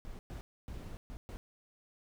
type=noise bursts at uneven times; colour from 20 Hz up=brown; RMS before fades=-44 dBFS; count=5; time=0.05-0.19 / 0.3-0.41 / 0.68-0.97 / 1.1-1.17 / 1.29-1.37 s; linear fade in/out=0 ms; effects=none